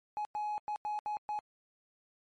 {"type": "tone bursts at uneven times", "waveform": "triangle", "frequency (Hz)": 841, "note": "G#5", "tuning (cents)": 22, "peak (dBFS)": -30, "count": 6, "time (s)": [[0.17, 0.25], [0.35, 0.58], [0.68, 0.76], [0.85, 0.99], [1.06, 1.17], [1.29, 1.39]], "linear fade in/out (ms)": 0, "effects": ["tanh soft clip ceiling -28 dBFS", "MP3 48 kbps"]}